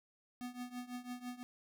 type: tone with tremolo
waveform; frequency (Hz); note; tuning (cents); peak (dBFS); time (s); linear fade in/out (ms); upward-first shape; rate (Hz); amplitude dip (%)
square; 246.9; B3; 0; -40; 0.41-1.43; 0; triangle; 6; 90
effects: none